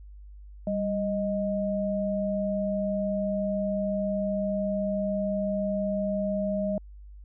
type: tone pair together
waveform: sine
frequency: 196.16 / 622 Hz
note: G3 / D#5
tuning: +1 / -1 cents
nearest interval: octave + minor sixth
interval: 1998 cents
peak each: -28 dBFS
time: 0.67-6.78 s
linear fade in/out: 2 ms
effects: added 50 Hz sine -43 dBFS peak until 7.24 s